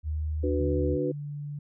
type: tone with pitch glide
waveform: sine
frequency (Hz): 76.9 to 77.57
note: D#2 to D#2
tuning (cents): -20 to -5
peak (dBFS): -27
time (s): 0.03-0.98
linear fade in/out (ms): 50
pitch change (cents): +15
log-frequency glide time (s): 0.14-0.6
type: chord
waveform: sine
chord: B minor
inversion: first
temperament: equal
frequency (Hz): 293.7 / 370 / 493.9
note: D4 / F#4 / B4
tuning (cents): 0 / 0 / 0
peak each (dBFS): -30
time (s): 0.43-1.12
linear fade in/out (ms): 10
type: tone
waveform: sine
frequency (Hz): 145.7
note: D3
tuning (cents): -13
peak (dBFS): -33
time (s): 0.6-1.59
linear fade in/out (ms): 5
effects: none